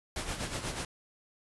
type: noise with tremolo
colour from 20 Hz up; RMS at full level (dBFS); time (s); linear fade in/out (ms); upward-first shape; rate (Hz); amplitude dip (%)
pink; -34; 0.16-0.85; 2; sine; 8.2; 60
effects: resampled to 24000 Hz